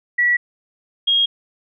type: tone pair in turn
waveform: sine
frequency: 1940 / 3263 Hz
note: B6 / G#7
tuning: -31 / -31 cents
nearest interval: major sixth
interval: 900 cents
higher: second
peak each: -13 dBFS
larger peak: neither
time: 0.18-0.37 / 1.07-1.26 s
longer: neither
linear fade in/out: 10 ms
effects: none